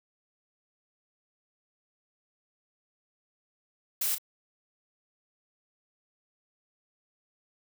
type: noise with echo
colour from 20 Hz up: blue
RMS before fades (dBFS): -29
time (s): 4.01-4.15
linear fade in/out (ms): 5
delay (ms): 33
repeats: 1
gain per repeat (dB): -9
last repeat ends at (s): 4.183
effects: none